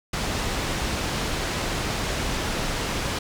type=low-pass noise; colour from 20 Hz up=pink; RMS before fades=-27 dBFS; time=0.13-3.19 s; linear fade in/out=5 ms; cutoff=6800 Hz; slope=12 dB/octave; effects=none